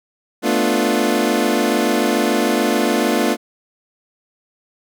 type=chord; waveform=25% pulse; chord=B half-diminished seventh; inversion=third; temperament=equal; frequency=220 / 246.9 / 293.7 / 349.2 Hz; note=A3 / B3 / D4 / F4; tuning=0 / 0 / 0 / 0 cents; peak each=-17 dBFS; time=0.42-3.37 s; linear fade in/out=50 ms; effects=none